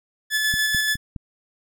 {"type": "tone with tremolo", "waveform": "sawtooth", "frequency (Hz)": 1727, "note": "A6", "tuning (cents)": -33, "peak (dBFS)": -15, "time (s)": [0.3, 0.97], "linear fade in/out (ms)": 50, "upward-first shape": "square", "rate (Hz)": 6.9, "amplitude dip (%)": 25}
{"type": "click train", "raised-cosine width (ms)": 5, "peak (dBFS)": -19, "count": 4, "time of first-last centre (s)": [0.54, 1.162], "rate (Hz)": 4.82}
{"effects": []}